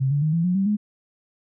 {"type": "tone with pitch steps", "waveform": "sine", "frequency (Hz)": [133.4, 143.8, 155.02, 167.11, 180.14, 194.18, 209.3], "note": ["C3", "D3", "D#3", "E3", "F#3", "G3", "G#3"], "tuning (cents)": [34, -36, -6, 24, -46, -16, 14], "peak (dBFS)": -18, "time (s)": [0, 0.77], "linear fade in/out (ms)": 20, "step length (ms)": 110, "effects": []}